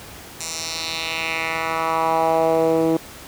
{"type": "tone with band-pass filter sweep", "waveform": "10% pulse", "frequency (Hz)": 162.6, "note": "E3", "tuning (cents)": -23, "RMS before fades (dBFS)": -21, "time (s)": [0.4, 2.97], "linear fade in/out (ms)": 5, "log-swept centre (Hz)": [7200, 340], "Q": 2.1, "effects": ["pink hiss -39 dBFS RMS until 3.27 s", "high-pass 60 Hz 12 dB/octave"]}